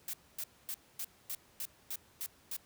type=noise bursts; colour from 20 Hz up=blue; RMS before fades=-39 dBFS; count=9; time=0.08-2.566 s; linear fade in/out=2 ms; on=54 ms; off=250 ms; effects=pink hiss -64 dBFS RMS until 2.65 s + high-pass 60 Hz 12 dB/octave